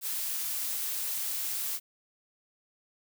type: noise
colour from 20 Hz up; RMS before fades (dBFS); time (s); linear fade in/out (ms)
blue; -33; 0.01-1.8; 50
effects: none